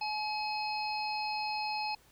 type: harmonic tone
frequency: 850 Hz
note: G#5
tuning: 40 cents sharp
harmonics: 1 / 3 / 5 / 6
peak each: -34 / -39 / -41 / -42 dBFS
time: 0.01-1.95 s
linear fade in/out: 5 ms
effects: pink hiss -63 dBFS RMS until 2.11 s